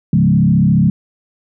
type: tone with frequency modulation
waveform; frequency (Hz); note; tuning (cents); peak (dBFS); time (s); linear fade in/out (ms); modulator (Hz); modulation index
sine; 171.1; F3; -35; -8; 0.13-0.9; 2; 34.3; 1.4
effects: none